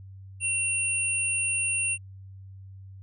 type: tone pair together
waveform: sine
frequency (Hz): 2730 / 9183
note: F7 / D9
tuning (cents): -40 / -40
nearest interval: octave + major sixth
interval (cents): 2100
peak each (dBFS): -27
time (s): 0.4-1.98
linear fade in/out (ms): 50
effects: added 96 Hz sine -42 dBFS peak until 3.02 s